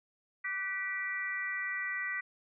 harmonic tone with a mistuned harmonic, 390.7 Hz, G4, 6 cents flat, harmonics 3 / 4 / 5 / 6, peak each -45 / -41 / -34 / -45 dBFS, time 0.44-2.21 s, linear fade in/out 10 ms, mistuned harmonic 4, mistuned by -60 cents, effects none

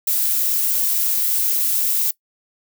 violet noise, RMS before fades -19 dBFS, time 0.07-2.11 s, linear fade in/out 5 ms, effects noise-tail reverb RT60 0.1 s tail -21 dB re dry

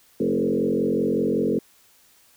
sine tone with frequency modulation, 336.8 Hz, E4, 37 cents sharp, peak -19 dBFS, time 0.2-1.59 s, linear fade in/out 5 ms, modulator 45.3 Hz, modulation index 3.3, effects white hiss -57 dBFS RMS until 2.36 s

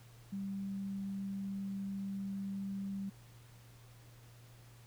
sine tone, 196 Hz, G3, in tune, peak -37 dBFS, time 0.32-3.1 s, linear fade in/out 10 ms, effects added 118 Hz sine -56 dBFS peak until 4.86 s + pink hiss -63 dBFS RMS until 4.86 s

